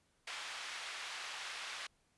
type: band-pass noise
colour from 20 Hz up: white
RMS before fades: -45 dBFS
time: 0.27-1.87 s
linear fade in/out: 5 ms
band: 970 to 3400 Hz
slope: 12 dB/octave
effects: pink hiss -75 dBFS RMS until 2.17 s + resampled to 24000 Hz